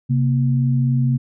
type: tone pair together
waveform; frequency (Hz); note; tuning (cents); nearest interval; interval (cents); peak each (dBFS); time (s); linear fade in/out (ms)
sine; 132.8 / 236.6; C3 / A#3; +26 / +26; minor seventh; 1000; -15 / -22; 0.09-1.18; 20
effects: none